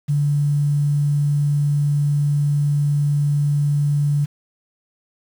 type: tone with quantisation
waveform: sine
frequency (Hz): 145.2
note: D3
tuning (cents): -19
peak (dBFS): -15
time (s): 0.08-4.26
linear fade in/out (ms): 20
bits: 7
effects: none